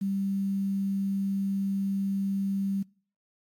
sine tone with quantisation, 196 Hz, G3, in tune, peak -26 dBFS, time 0.01-2.83 s, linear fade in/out 10 ms, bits 9, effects noise-tail reverb RT60 0.5 s tail -26 dB re dry + AAC 64 kbps

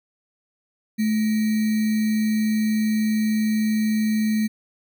sine tone with sample-and-hold, 216.6 Hz, A3, 27 cents flat, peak -18 dBFS, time 0.98-4.48 s, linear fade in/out 20 ms, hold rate 2100 Hz, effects none

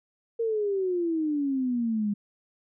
sine exponential sweep, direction down, 465.3 to 201.8 Hz, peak -24 dBFS, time 0.39-2.14 s, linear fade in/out 10 ms, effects none

